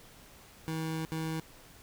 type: tone bursts at uneven times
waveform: 25% pulse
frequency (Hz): 160.1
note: D#3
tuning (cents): +50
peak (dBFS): -29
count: 2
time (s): 0.68-1.05 / 1.12-1.4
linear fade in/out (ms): 0
effects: pink hiss -55 dBFS RMS until 1.82 s